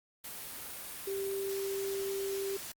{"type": "tone in noise", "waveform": "sine", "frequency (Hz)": 391.7, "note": "G4", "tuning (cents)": -1, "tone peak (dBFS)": -33, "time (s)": [1.07, 2.57], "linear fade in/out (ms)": 5, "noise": "white", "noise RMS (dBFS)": -43, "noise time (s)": [0.24, 2.72], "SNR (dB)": 7, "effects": ["Opus 32 kbps"]}